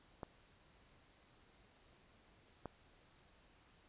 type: clicks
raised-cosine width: 1 ms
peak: -30 dBFS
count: 2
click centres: 0.232 / 2.657 s
effects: pink hiss -68 dBFS RMS until 3.88 s + resampled to 8000 Hz